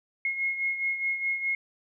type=beating tone pair; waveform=sine; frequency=2159 / 2163.8 Hz; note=C#7 / C#7; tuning=-46 / -42 cents; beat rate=4.8 Hz; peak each=-27 / -34 dBFS; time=0.25-1.55 s; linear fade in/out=2 ms; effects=none